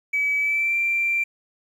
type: tone with pitch glide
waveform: triangle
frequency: 2287 to 2359 Hz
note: D7 to D7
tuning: -47 to +7 cents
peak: -16 dBFS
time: 0.13-1.24 s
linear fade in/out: 10 ms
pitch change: +54 cents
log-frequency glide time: 0.38-0.76 s
effects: tanh soft clip ceiling -17 dBFS + 9-bit